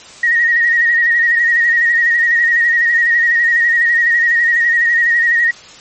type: tone with vibrato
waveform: sine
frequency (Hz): 1878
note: A#6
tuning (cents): +12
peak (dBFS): -9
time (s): 0.23-5.51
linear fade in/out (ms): 5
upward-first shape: sine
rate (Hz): 12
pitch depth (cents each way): 41
effects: white hiss -37 dBFS RMS until 5.8 s + MP3 32 kbps